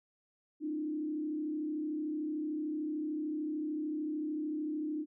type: tone with frequency modulation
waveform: sine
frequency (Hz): 304.9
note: D#4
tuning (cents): -35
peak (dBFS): -33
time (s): 0.6-5.06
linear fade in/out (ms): 50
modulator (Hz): 33.4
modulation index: 0.63
effects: none